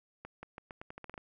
accelerating click train, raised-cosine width 0.5 ms, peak -29 dBFS, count 11, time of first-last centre 0.25-1.178 s, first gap 180 ms, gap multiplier 0.84, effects none

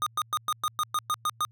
square tone bursts, 1231 Hz, D#6, 19 cents flat, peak -25 dBFS, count 10, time 0.02-1.45 s, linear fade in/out 0 ms, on 44 ms, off 110 ms, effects added 114 Hz sine -54 dBFS peak until 1.51 s

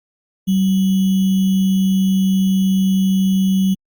sine tone with sample-and-hold, 190.7 Hz, G3, 47 cents flat, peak -12 dBFS, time 0.47-3.75 s, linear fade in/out 20 ms, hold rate 3150 Hz, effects Opus 48 kbps

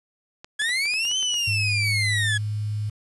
clicks, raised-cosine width 0.2 ms, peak -22 dBFS, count 9, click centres 0.445 / 0.619 / 0.693 / 0.856 / 0.938 / 1.052 / 1.114 / 1.228 / 1.342 s
30% pulse linear two-way sweep, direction up then down, 1661.2 to 3100 to 1661.2 Hz, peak -19 dBFS, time 0.59-2.38 s, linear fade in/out 10 ms, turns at 1.18 s
sine tone with pitch glide, 103.5 to 105.49 Hz, G#2 to G#2, -5 to +28 cents, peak -24 dBFS, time 1.47-2.9 s, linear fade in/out 10 ms, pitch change +33 cents, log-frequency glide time 1.58-2.13 s
effects resampled to 24000 Hz + 8-bit

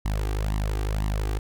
sawtooth tone with flanger, 51.91 Hz, G#1, in tune, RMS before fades -26 dBFS, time 0.05-1.39 s, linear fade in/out 5 ms, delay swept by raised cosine 0.99 to 2.59 ms, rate 2 Hz, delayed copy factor +0.9, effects none

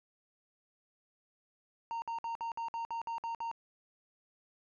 triangle tone bursts, 922 Hz, A#5, 19 cents flat, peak -33 dBFS, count 10, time 1.91-3.514 s, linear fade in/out 0 ms, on 110 ms, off 56 ms, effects resampled to 16000 Hz

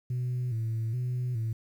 sine tone with vibrato, 118.5 Hz, A#2, 29 cents sharp, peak -26 dBFS, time 0.1-1.53 s, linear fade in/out 5 ms, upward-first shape square, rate 1.2 Hz, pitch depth 89 cents each way, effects tanh soft clip ceiling -26 dBFS + 10-bit

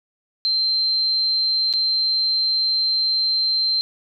sine tone with dropouts, 4129 Hz, C8, 24 cents flat, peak -17 dBFS, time 0.45-3.81 s, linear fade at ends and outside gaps 0 ms, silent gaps 1.728-1.737 s, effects none

